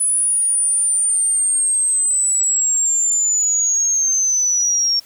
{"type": "linear sweep", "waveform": "sine", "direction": "down", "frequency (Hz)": [9956, 5500], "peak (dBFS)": -14, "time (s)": [0, 5], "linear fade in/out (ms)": 10, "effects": ["white hiss -48 dBFS RMS until 5.05 s"]}